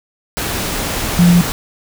sine tone in noise, 174.61 Hz, F3, in tune, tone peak -6 dBFS, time 1.19-1.41 s, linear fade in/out 0 ms, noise pink, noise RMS -20 dBFS, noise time 0.37-1.52 s, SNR +11 dB, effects none

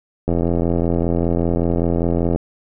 click train, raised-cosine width 2 ms, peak -6 dBFS, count 178, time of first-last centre 0.28-2.36 s, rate 85.1 Hz, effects none

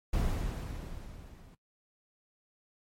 brown noise with level ramp, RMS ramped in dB -29 to -53 dBFS, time 0.13-1.55 s, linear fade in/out 5 ms, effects noise-tail reverb RT60 0.1 s tail -19 dB re dry + MP3 64 kbps

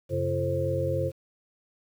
sine tone cluster, 93.3 / 136.6 / 342.3 / 439.4 / 529 Hz, F#2 / C#3 / F4 / A4 / C5, +15 / -25 / -35 / -2 / +19 cents, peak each -31 / -31 / -34 / -35 / -28 dBFS, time 0.09-1.12 s, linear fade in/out 50 ms, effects 9-bit

